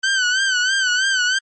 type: tone with vibrato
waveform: sawtooth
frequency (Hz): 1525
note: G6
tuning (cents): -48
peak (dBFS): -12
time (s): 0.03-1.39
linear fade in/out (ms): 10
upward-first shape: sine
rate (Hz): 3.1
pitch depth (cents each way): 77
effects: MP3 32 kbps